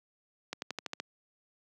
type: accelerating click train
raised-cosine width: 0.2 ms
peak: -18 dBFS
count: 7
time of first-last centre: 0.53-1 s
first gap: 91 ms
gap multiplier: 0.94
effects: high-pass 200 Hz 12 dB/octave